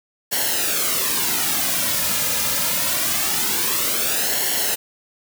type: noise with flanger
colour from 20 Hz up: white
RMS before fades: -21 dBFS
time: 0.31-4.76 s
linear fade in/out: 20 ms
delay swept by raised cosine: 0.81 to 2.71 ms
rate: 0.24 Hz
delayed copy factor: -0.65
effects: none